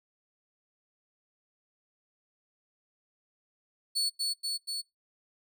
35% pulse tone with echo, 4426 Hz, C#8, 3 cents flat, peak -25 dBFS, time 3.95-4.1 s, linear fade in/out 20 ms, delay 240 ms, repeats 3, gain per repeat -2 dB, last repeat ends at 4.82 s, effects noise-tail reverb RT60 0.2 s tail -23 dB re dry

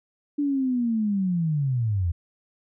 sine linear sweep, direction down, 293.7 to 80.4 Hz, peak -21 dBFS, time 0.38-2.12 s, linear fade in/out 10 ms, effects none

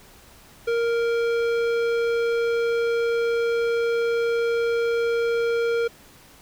sine tone with tanh clipping, 466.2 Hz, A#4, in tune, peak -22 dBFS, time 0.67-5.88 s, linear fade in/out 10 ms, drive 15 dB, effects pink hiss -50 dBFS RMS until 6.41 s

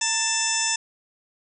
harmonic tone with a mistuned harmonic, 885 Hz, A5, 10 cents sharp, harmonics 1 / 2 / 3 / 4 / 6 / 7 / 8 / 9, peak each -32 / -31 / -30 / -32 / -28 / -29 / -28 / -30 dBFS, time 0.01-0.76 s, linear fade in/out 5 ms, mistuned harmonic 1, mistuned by +63 cents, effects none

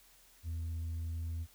triangle tone with tanh clipping, 82.41 Hz, E2, in tune, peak -36 dBFS, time 0.43-1.47 s, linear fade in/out 50 ms, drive 7 dB, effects added 42 Hz sine -69 dBFS peak until 1.54 s + white hiss -63 dBFS RMS until 1.54 s

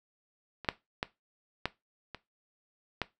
clicks, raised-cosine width 0.3 ms, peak -26 / -9 / -14 / -13 / -24 / -14 dBFS, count 6, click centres 0.647 / 0.688 / 1.029 / 1.656 / 2.147 / 3.017 s, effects noise-tail reverb RT60 0.2 s tail -17 dB re dry

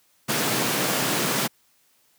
pink high-pass noise, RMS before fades -24 dBFS, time 0.28-1.48 s, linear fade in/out 20 ms, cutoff 130 Hz, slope 48 dB/octave, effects white hiss -63 dBFS RMS until 2.18 s + high-pass 60 Hz 12 dB/octave

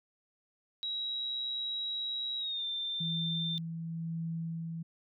sine tone with pitch glide, 3857 to 3578 Hz, B7 to A7, -42 to +28 cents, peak -33 dBFS, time 0.83-3.58 s, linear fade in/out 0 ms, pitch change -130 cents, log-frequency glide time 2.38-2.64 s
sine tone with tremolo, 164.81 Hz, E3, in tune, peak -33 dBFS, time 3-4.83 s, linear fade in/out 10 ms, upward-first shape sine, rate 0.99 Hz, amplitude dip 30%
effects none

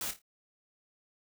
white noise with echo, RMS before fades -36 dBFS, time 0.01-0.11 s, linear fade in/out 2 ms, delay 27 ms, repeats 4, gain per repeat -9 dB, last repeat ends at 0.218 s, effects none

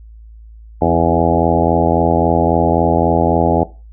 harmonic tone with a mistuned harmonic, 83.7 Hz, E2, 27 cents sharp, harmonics 1 / 2 / 3 / 4 / 5 / 6 / 7 / 8 / 9 / 10, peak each -20 / -20 / -20 / -20 / -20 / -20 / -20 / -20 / -20 / -20 dBFS, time 0.81-3.64 s, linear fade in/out 10 ms, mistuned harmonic 4, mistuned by -24 cents, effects noise-tail reverb RT60 0.3 s tail -18 dB re dry + added 55 Hz sine -35 dBFS peak until 3.92 s

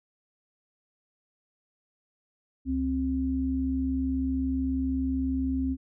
sine tone pair together, 69.14 / 263.6 Hz, C#2 / C4, -4 / +13 cents, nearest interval octave + major seventh, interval 2317 cents, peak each -31 / -26 dBFS, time 2.65-5.77 s, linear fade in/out 50 ms, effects none

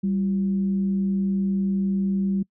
sine tone with frequency modulation, 194.8 Hz, G3, 11 cents flat, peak -20 dBFS, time 0.03-2.43 s, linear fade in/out 10 ms, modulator 153 Hz, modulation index 0.28, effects noise-tail reverb RT60 0.1 s tail -26 dB re dry + high-pass 80 Hz 12 dB/octave

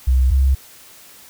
sine tone pair in turn, 64.2 / 66.79 Hz, C2 / C2, -32 / +36 cents, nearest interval minor second, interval 68 cents, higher second, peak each -11 dBFS, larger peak neither, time 0.07-0.31 / 0.31-0.55 s, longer neither, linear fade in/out 10 ms, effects white hiss -44 dBFS RMS until 1.29 s

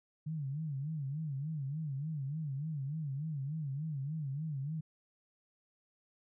sine tone with vibrato, 146.6 Hz, D3, 3 cents flat, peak -35 dBFS, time 0.26-4.81 s, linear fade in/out 10 ms, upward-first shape sine, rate 3.4 Hz, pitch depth 160 cents each way, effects none

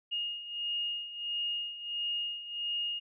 sine beating tone pair, 2850 / 2851.5 Hz, F7 / F7, +34 / +35 cents, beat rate 1.5 Hz, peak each -39 / -34 dBFS, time 0.11-3 s, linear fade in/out 20 ms, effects none

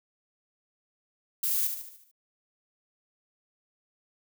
violet noise with echo, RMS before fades -28 dBFS, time 1.43-1.67 s, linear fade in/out 5 ms, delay 74 ms, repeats 6, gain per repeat -6 dB, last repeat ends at 2.114 s, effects none

